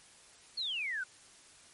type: exponential sweep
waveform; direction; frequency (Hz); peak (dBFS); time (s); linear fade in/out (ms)
sine; down; 4435 to 1441; -33; 0.57-1.04; 10
effects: white hiss -58 dBFS RMS until 1.73 s + MP3 48 kbps